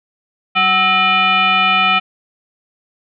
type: tone with frequency modulation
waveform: sine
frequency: 1864.7 Hz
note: A#6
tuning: in tune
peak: -10 dBFS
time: 0.55-2 s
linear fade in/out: 20 ms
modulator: 558 Hz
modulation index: 2.1
effects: none